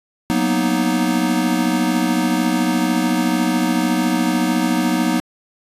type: chord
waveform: square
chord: B major seventh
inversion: second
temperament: equal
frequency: 185 / 233.1 / 246.9 / 311.1 Hz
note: F#3 / A#3 / B3 / D#4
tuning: 0 / 0 / 0 / 0 cents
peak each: -23 / -24 / -21 / -21 dBFS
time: 0.3-5.2 s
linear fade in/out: 0 ms
effects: resampled to 32000 Hz